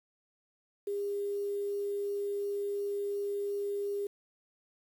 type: tone with quantisation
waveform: sine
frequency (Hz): 404.6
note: G#4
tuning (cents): -45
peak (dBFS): -31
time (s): 0.87-4.07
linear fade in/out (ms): 5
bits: 9
effects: none